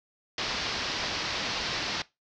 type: low-pass noise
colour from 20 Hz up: white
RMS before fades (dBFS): -32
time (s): 0.38-2.02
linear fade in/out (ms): 2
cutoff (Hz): 5400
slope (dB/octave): 48
effects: noise-tail reverb RT60 0.2 s tail -19 dB re dry